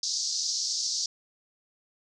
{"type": "band-pass noise", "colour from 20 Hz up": "pink", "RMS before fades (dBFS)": -30, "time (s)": [0.03, 1.06], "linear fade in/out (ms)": 2, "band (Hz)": [4500, 6400], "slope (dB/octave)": 48, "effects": []}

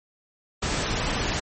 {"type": "noise", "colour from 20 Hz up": "pink", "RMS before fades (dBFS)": -26, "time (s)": [0.62, 1.4], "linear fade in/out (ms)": 10, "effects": ["MP3 32 kbps"]}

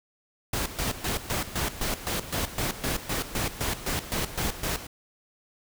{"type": "noise with tremolo", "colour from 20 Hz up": "pink", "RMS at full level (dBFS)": -28, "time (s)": [0.53, 4.87], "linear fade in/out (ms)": 5, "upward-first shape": "square", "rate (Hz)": 3.9, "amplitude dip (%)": 75, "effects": []}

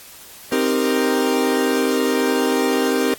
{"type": "chord", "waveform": "40% pulse", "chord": "C minor seventh", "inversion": "none", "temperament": "equal", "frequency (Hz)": [261.6, 311.1, 392, 466.2], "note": ["C4", "Eb4", "G4", "Bb4"], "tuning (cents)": [0, 0, 0, 0], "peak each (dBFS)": [-20, -23, -21, -21], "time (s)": [0.52, 3.14], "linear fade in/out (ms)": 2, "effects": ["white hiss -41 dBFS RMS until 3.18 s", "AAC 64 kbps"]}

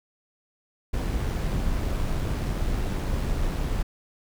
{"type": "noise with amplitude modulation", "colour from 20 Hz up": "brown", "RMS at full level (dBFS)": -25, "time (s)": [0.93, 3.83], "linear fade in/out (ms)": 10, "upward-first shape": "sine", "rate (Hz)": 95.5, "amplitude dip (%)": 25, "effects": []}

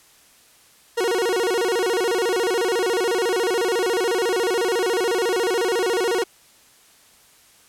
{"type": "tone with vibrato", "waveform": "40% pulse", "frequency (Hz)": 415.6, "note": "G#4", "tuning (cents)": 1, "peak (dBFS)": -18, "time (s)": [0.97, 6.24], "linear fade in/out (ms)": 10, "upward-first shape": "square", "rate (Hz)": 14, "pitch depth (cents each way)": 210, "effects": ["white hiss -53 dBFS RMS until 7.68 s", "low-pass 12000 Hz 12 dB/octave"]}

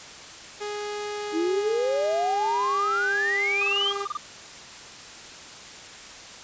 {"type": "tone with pitch glide", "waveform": "sawtooth", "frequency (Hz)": [415.3, 401.2], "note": ["G#4", "G4"], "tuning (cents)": [0, 40], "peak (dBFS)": -26, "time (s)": [0.6, 4.06], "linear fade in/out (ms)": 20, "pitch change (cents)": -60, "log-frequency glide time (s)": [1.48, 3.02]}
{"type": "exponential sweep", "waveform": "sine", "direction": "up", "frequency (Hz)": [313.8, 3322], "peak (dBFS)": -22, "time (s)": [1.32, 3.94], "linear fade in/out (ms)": 50}
{"type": "tone bursts", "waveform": "triangle", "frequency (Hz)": 1200, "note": "D6", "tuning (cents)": 37, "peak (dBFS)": -24, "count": 12, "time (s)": [3.61, 4.172], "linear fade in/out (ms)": 5, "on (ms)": 23, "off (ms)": 26}
{"effects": ["white hiss -42 dBFS RMS until 6.43 s", "resampled to 16000 Hz"]}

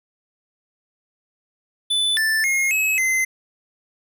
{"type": "tone with pitch steps", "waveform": "square", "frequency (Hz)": [3498, 1764, 2147, 2570, 2062], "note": ["A7", "A6", "C7", "E7", "C7"], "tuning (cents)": [-11, 4, 44, -45, -26], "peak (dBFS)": -18, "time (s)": [1.9, 3.25], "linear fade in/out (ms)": 10, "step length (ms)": 270, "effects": []}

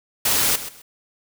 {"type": "noise with echo", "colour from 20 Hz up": "white", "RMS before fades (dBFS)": -19, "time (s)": [0.25, 0.56], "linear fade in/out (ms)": 5, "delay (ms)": 130, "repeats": 2, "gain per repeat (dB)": -13, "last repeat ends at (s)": 0.82, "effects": []}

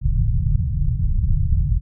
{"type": "low-pass noise", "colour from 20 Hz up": "pink", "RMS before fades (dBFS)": -18, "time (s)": [0.01, 1.81], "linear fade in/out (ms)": 50, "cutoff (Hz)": 150, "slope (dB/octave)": 48, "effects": []}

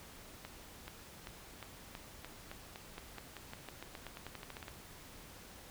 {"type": "accelerating click train", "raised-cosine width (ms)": 0.3, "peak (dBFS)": -29, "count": 24, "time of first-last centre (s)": [0.45, 4.682], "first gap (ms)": 430, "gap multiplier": 0.91, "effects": ["pink hiss -54 dBFS RMS until 5.7 s"]}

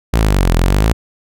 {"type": "exponential two-way sweep", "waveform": "sawtooth", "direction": "down then up", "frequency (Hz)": [58.27, 41.2, 58.27], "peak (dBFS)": -6, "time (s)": [0.13, 0.93], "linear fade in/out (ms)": 10, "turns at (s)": 0.55, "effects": []}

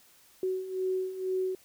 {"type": "beating tone pair", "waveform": "sine", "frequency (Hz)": [372.5, 374.6], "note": ["F#4", "F#4"], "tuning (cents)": [12, 21], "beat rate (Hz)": 2.1, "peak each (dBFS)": [-35, -30], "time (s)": [0.43, 1.55], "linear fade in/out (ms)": 2, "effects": ["white hiss -60 dBFS RMS until 1.64 s"]}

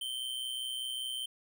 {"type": "tone with amplitude modulation", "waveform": "square", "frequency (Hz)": 3106, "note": "G7", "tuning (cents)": -17, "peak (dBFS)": -33, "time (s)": [0.01, 1.26], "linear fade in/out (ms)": 5, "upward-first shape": "sine", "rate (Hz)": 125, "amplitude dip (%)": 60, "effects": []}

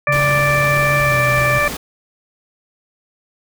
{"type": "harmonic tone", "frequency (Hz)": 587.3, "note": "D5", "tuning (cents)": 0, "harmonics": [1, 2, 3, 4], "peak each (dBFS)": [-19, -19, -19, -19], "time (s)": [0.07, 1.68], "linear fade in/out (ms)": 2}
{"type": "tone with pitch glide", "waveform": "sine", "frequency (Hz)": [139.4, 128.57], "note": ["C#3", "C3"], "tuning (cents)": [10, -30], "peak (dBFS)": -19, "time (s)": [0.08, 1.59], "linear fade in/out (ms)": 10, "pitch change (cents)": -140, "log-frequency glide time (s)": [1.02, 1.17]}
{"type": "noise", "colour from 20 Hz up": "pink", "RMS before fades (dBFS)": -26, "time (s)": [0.12, 1.77], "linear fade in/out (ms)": 5}
{"effects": []}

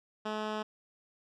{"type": "tone", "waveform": "10% pulse", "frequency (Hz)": 214.4, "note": "A3", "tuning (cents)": -45, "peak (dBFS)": -25, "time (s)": [0.25, 0.63], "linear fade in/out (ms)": 10, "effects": ["low-pass 4000 Hz 12 dB/octave"]}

